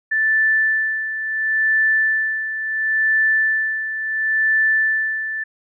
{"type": "tone with tremolo", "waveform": "sine", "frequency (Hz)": 1760, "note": "A6", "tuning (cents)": 0, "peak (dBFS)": -13, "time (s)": [0.11, 5.44], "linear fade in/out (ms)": 10, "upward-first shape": "sine", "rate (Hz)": 0.72, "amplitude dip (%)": 65, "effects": []}